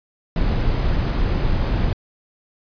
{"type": "noise", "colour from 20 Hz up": "brown", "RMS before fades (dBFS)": -19, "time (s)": [0.36, 1.93], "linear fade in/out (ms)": 2, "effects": ["resampled to 11025 Hz"]}